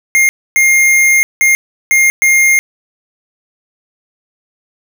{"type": "tone bursts at uneven times", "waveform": "square", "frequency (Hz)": 2124, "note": "C7", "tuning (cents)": 25, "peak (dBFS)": -7, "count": 5, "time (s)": [[0.15, 0.29], [0.56, 1.23], [1.41, 1.55], [1.91, 2.1], [2.22, 2.59]], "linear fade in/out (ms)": 0, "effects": []}